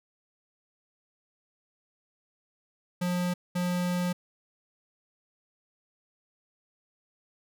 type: tone bursts at uneven times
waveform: square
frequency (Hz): 178.2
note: F3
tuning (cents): +35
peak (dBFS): -27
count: 2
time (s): 3.01-3.34 / 3.55-4.13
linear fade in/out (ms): 10
effects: none